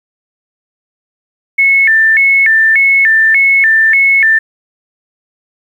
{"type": "tone with vibrato", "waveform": "sine", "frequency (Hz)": 1975.5, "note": "B6", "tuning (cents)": 0, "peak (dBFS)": -5, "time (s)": [1.58, 4.39], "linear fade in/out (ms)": 10, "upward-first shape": "square", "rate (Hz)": 1.7, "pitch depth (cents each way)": 180, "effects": ["7-bit"]}